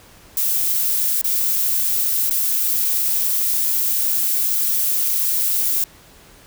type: noise with dropouts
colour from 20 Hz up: violet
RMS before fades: -19 dBFS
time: 0.37-5.84 s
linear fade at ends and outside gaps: 2 ms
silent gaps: 1.215-1.243 / 2.298-2.308 s
effects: pink hiss -47 dBFS RMS until 6.46 s